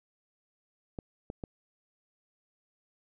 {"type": "clicks", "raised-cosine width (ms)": 2, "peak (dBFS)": -24, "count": 3, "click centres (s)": [0.988, 1.301, 1.438], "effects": []}